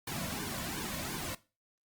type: noise with flanger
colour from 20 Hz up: pink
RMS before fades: -38 dBFS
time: 0.07-1.35 s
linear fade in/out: 5 ms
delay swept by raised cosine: 1.5 to 2.5 ms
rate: 2.8 Hz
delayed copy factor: -0.85
effects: noise-tail reverb RT60 0.3 s tail -18 dB re dry + Opus 48 kbps